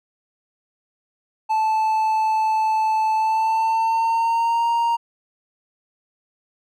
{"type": "tone with pitch glide", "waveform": "triangle", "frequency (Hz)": [875, 932.4], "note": ["A5", "A#5"], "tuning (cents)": [-10, 0], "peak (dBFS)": -15, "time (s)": [1.49, 4.97], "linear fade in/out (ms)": 20, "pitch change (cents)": 110, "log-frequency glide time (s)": [3.15, 4.67], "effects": []}